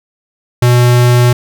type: tone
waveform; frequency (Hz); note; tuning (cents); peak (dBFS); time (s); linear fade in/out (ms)
square; 122.3; B2; -16; -6; 0.62-1.33; 5
effects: none